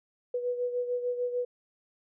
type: beating tone pair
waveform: sine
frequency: 490 / 496.7 Hz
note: B4 / B4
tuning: -14 / +10 cents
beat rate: 6.7 Hz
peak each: -29 / -36 dBFS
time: 0.34-1.45 s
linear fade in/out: 5 ms
effects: none